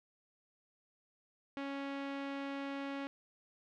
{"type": "tone with low-pass filter", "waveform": "sawtooth", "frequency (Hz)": 277.3, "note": "C#4", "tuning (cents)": 1, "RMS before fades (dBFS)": -41, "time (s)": [1.57, 3.07], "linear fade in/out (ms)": 0, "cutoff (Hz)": 2800, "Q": 1.2, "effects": []}